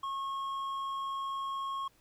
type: tone with hard clipping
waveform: sine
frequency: 1089 Hz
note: C#6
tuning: 31 cents flat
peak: -35 dBFS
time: 0.03-1.88 s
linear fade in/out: 5 ms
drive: 5 dB
effects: pink hiss -67 dBFS RMS until 2 s